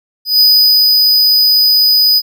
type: tone with ADSR envelope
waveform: square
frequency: 4978 Hz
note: D#8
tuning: in tune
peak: -5 dBFS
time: 0.25-2.22 s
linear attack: 150 ms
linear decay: 480 ms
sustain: -2 dB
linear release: 46 ms
effects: none